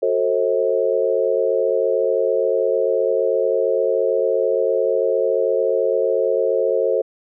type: chord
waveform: sine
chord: F# diminished seventh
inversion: none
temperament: just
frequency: 370 / 444 / 532.8 / 639.4 Hz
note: F#4 / A4 / C5 / Eb5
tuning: 0 / +16 / +31 / +47 cents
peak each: -24 / -20 / -19 / -25 dBFS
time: 0.02-7.02 s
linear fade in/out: 10 ms
effects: none